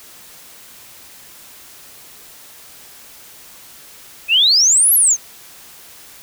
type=exponential two-way sweep; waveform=sine; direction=up then down; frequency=2489 to 11950 to 6040 Hz; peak=-9 dBFS; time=4.28-5.17 s; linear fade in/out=50 ms; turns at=4.94 s; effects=white hiss -41 dBFS RMS until 6.22 s